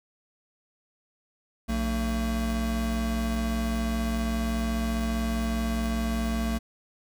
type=tone pair together; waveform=square; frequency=60.2 / 225.6 Hz; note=B1 / A3; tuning=-44 / +44 cents; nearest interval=octave + major seventh; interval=2288 cents; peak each=-29 / -29 dBFS; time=1.68-6.59 s; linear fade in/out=20 ms; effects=none